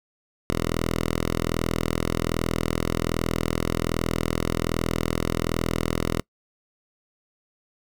5% pulse tone, 41.26 Hz, E1, 2 cents sharp, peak -12 dBFS, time 0.5-6.2 s, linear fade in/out 0 ms, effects noise-tail reverb RT60 0.1 s tail -26 dB re dry

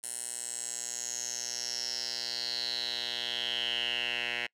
10% pulse tone with band-pass filter sweep, 120 Hz, B2, 49 cents flat, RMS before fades -35 dBFS, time 0.03-4.47 s, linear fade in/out 10 ms, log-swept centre 9400 to 2400 Hz, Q 6.5, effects noise-tail reverb RT60 0.1 s tail -26 dB re dry

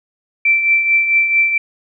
sine tone with tremolo, 2339 Hz, D7, 8 cents flat, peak -8 dBFS, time 0.45-1.58 s, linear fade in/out 5 ms, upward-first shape triangle, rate 4.5 Hz, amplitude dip 60%, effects none

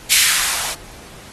violet noise with band-pass filter sweep, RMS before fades -17 dBFS, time 0.1-0.75 s, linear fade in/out 20 ms, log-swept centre 2800 to 570 Hz, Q 1.5, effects pink hiss -40 dBFS RMS until 1.32 s + AAC 32 kbps

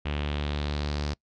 sawtooth tone with low-pass filter sweep, 73.42 Hz, D2, in tune, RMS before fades -30 dBFS, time 0.05-1.14 s, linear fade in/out 10 ms, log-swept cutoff 2900 to 5000 Hz, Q 3.1, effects noise-tail reverb RT60 0.1 s tail -25 dB re dry

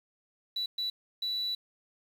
sine tone bursts at uneven times, 3948 Hz, B7, 1 cent flat, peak -28 dBFS, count 3, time 0.56-0.66 / 0.78-0.9 / 1.22-1.55 s, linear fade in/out 5 ms, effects tanh soft clip ceiling -28 dBFS + 9-bit

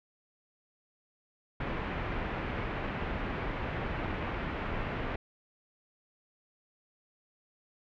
pink low-pass noise, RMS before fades -35 dBFS, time 1.6-5.16 s, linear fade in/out 5 ms, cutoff 2500 Hz, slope 24 dB/octave, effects none

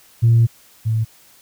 sine tone pair in turn, 115.8 / 111.31 Hz, A#2 / A2, -11 / +20 cents, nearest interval minor second, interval 69 cents, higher first, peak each -8 / -15 dBFS, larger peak first, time 0.22-0.47 / 0.85-1.05 s, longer first, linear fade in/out 20 ms, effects tanh soft clip ceiling -6 dBFS + white hiss -50 dBFS RMS until 1.41 s

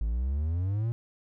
triangle exponential sweep, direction up, 51.91 to 120 Hz, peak -24 dBFS, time 0.01-0.92 s, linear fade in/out 0 ms, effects none

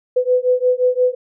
sine beating tone pair, 498.6 / 504.3 Hz, B4 / B4, +16 / +36 cents, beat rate 5.7 Hz, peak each -16 / -16 dBFS, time 0.16-1.15 s, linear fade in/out 10 ms, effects none

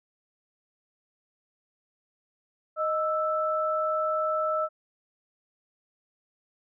sine tone pair together, 622.3 / 1318.6 Hz, D#5 / E6, 0 / 0 cents, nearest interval octave + minor second, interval 1300 cents, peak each -27 dBFS, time 2.76-4.69 s, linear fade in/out 50 ms, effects none

